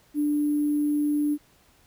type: tone with sample-and-hold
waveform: sine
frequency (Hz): 294.9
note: D4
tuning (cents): +7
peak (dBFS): -21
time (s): 0.14-1.38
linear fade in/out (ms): 50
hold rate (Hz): 11025
effects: pink hiss -60 dBFS RMS until 1.86 s